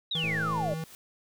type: exponential sweep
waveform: sine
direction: down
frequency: 3951 to 557 Hz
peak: -28 dBFS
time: 0.11-0.74 s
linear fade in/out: 5 ms
type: tone with vibrato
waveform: square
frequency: 160.6 Hz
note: E3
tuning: 45 cents flat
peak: -33 dBFS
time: 0.15-0.84 s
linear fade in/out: 2 ms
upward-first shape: sine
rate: 3.2 Hz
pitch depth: 13 cents each way
type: click train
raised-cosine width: 2 ms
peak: -27 dBFS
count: 55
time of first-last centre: 0.24-0.735 s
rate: 109 Hz
type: noise with exponential growth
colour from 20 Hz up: white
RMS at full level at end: -47 dBFS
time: 0.51-0.95 s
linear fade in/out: 1 ms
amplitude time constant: 94 ms
effects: none